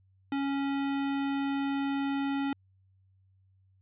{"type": "tone", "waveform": "square", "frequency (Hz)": 277.2, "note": "C#4", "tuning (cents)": 0, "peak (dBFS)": -29, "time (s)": [0.32, 2.53], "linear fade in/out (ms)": 2, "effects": ["added 95 Hz sine -62 dBFS peak until 3.81 s", "resampled to 8000 Hz"]}